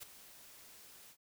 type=noise with ADSR envelope; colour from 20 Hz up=white; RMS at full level=-44 dBFS; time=0-1.17 s; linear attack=29 ms; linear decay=6 ms; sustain=-13 dB; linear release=69 ms; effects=none